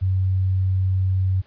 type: tone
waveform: sine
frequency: 94.1 Hz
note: F#2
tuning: 30 cents sharp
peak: -17 dBFS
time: 0.01-1.42 s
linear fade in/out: 20 ms
effects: pink hiss -58 dBFS RMS until 1.46 s + resampled to 11025 Hz